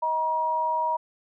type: tone pair together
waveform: sine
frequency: 630.6 / 954 Hz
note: D#5 / A#5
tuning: +23 / +40 cents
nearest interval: perfect fifth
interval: 717 cents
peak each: -31 / -23 dBFS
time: 0.02-0.97 s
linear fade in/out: 10 ms
effects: none